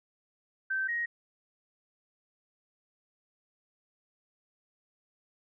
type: tone pair in turn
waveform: sine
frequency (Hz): 1551 / 1880.9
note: G6 / A#6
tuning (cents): -19 / +15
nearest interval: minor third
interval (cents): 334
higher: second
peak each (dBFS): -28 / -29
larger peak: first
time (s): 0.7-0.88 / 0.88-1.06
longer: neither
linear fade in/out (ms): 10
effects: none